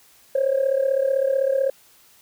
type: tone with amplitude modulation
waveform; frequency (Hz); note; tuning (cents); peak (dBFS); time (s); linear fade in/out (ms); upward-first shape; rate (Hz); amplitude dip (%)
sine; 539; C#5; -49; -13; 0.35-1.7; 5; sine; 35.8; 80
effects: tanh soft clip ceiling -12 dBFS + white hiss -54 dBFS RMS until 2.21 s

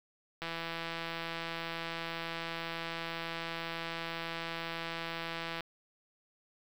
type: click train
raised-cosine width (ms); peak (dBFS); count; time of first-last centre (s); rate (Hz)
0.3; -22; 862; 0.42-5.607; 166
effects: 8-bit

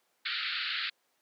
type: band-pass noise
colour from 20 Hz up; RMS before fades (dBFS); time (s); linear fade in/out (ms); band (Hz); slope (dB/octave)
white; -34; 0.25-0.9; 10; 1300 to 4500; 96
effects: pink hiss -73 dBFS RMS until 1.21 s + high-pass 400 Hz 12 dB/octave

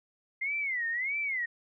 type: tone with vibrato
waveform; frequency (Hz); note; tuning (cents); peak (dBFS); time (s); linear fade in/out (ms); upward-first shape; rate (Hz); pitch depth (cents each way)
sine; 2069; C7; -20; -29; 0.41-1.46; 10; sine; 1.6; 210
effects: none

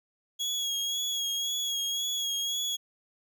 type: tone with vibrato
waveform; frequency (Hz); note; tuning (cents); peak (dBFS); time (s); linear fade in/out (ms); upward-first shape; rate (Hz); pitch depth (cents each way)
30% pulse; 3322; G#7; 0; -26; 0.39-2.77; 20; sine; 1.9; 32
effects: none

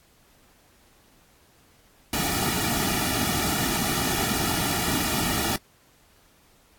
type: noise with comb filter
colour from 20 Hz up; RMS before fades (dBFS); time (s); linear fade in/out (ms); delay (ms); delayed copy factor
pink; -25; 2.13-5.56; 2; 1.9; -0.9
effects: pink hiss -59 dBFS RMS until 6.78 s + AAC 64 kbps

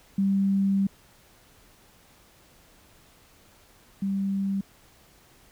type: tone pair in turn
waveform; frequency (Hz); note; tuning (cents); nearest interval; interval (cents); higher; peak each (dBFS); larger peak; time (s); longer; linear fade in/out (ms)
sine; 195.9 / 195.9; G3 / G3; -1 / -1; unison; 0; neither; -20 / -24; first; 0.18-0.87 / 4.02-4.61; first; 5
effects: pink hiss -57 dBFS RMS until 5.51 s

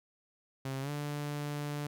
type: tone with pitch glide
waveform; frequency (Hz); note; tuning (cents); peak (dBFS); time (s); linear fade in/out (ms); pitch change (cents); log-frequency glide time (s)
sawtooth; 134.3 to 146.46; C3 to D3; +46 to -4; -31; 0.65-1.87; 5; +150; 0.81-0.9
effects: none

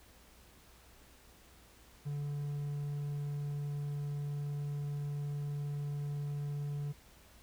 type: tone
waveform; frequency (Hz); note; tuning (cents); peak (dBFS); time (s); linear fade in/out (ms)
triangle; 144.7; D3; -25; -33; 2.05-6.93; 20
effects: added 60 Hz sine -63 dBFS peak until 7.42 s + pink hiss -61 dBFS RMS until 7.42 s

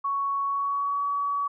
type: tone with pitch glide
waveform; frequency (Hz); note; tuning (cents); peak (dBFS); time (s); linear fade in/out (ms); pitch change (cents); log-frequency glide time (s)
sine; 1113 to 1135.1; C#6 to C#6; +7 to +41; -24; 0.04-1.48; 10; +34; 0.44-1.04
effects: none

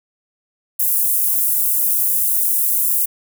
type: high-pass noise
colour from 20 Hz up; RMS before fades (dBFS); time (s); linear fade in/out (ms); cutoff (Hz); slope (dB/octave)
pink; -17; 0.79-3.06; 10; 11000; 24
effects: none

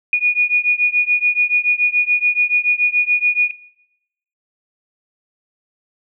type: beating tone pair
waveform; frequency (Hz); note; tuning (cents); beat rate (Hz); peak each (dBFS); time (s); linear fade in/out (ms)
sine; 2451 / 2458; D#7 / D#7; -27 / -22; 7; -16; 0.13-3.51; 2
effects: noise-tail reverb RT60 0.9 s tail -21 dB re dry

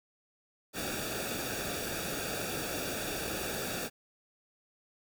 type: noise with comb filter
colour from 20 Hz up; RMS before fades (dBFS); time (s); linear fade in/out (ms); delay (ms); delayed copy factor
pink; -36; 0.73-3.9; 50; 0.97; -0.75
effects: none

